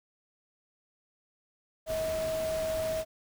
sine tone in noise, 638 Hz, D#5, 43 cents sharp, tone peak -29 dBFS, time 1.86-3.05 s, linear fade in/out 50 ms, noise pink, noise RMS -40 dBFS, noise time 1.86-3.05 s, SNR +8 dB, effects none

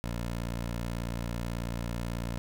15% pulse tone, 58.27 Hz, A#1, in tune, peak -26 dBFS, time 0.04-2.38 s, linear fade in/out 0 ms, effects none

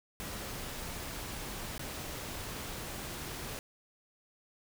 pink noise with dropouts, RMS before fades -41 dBFS, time 0.2-3.59 s, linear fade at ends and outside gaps 0 ms, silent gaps 1.779-1.794 s, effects none

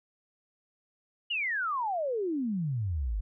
sine exponential sweep, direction down, 2960 to 46.25 Hz, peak -28 dBFS, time 1.3-3.21 s, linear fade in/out 10 ms, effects none

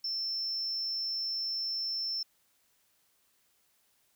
sine tone, 5350 Hz, E8, 25 cents sharp, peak -30 dBFS, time 0.04-2.23 s, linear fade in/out 5 ms, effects tanh soft clip ceiling -28 dBFS + white hiss -71 dBFS RMS until 4.15 s

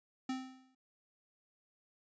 square tone with exponential decay, 260 Hz, C4, 11 cents flat, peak -34 dBFS, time 0.29-0.75 s, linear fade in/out 5 ms, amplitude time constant 100 ms, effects resampled to 16000 Hz

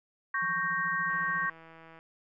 sine chord, G diminished, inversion second, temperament equal, 1108.7 / 1568 / 1864.7 Hz, Db6 / G6 / Bb6, 0 / 0 / 0 cents, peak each -32 dBFS, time 0.34-1.5 s, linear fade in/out 5 ms
triangle tone with tremolo, 170 Hz, F3, 46 cents flat, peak -38 dBFS, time 0.42-1.46 s, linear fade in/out 2 ms, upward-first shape sine, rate 14 Hz, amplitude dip 100%
click train, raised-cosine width 0.5 ms, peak -37 dBFS, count 146, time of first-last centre 1.1-1.99 s, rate 163 Hz
effects none

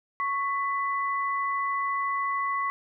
sine tone pair together, 1108.7 / 1995 Hz, C#6 / B6, 0 / +17 cents, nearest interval minor seventh, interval 1017 cents, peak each -26 / -32 dBFS, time 0.2-2.7 s, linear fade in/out 0 ms, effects none

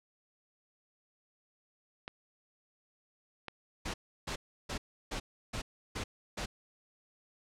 clicks, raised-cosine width 0.3 ms, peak -24 dBFS, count 2, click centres 2.079 / 3.483 s
pink noise bursts, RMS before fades -37 dBFS, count 7, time 3.85-6.46 s, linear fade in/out 10 ms, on 90 ms, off 330 ms
effects low-pass 7000 Hz 12 dB/octave

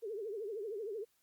sine tone with vibrato, 424.4 Hz, G#4, 38 cents sharp, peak -38 dBFS, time 0.02-1.05 s, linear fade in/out 20 ms, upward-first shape triangle, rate 13 Hz, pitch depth 190 cents each way, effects white hiss -75 dBFS RMS until 1.22 s + Opus 48 kbps

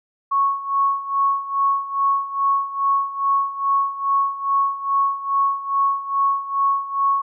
sine tone with tremolo, 1105 Hz, C#6, 6 cents flat, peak -14 dBFS, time 0.31-7.22 s, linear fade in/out 10 ms, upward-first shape sine, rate 2.4 Hz, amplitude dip 80%, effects none

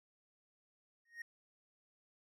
triangle tone with exponential growth, 1864.7 Hz, A#6, in tune, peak -38 dBFS, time 1.05-1.22 s, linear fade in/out 5 ms, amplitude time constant 35 ms, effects none

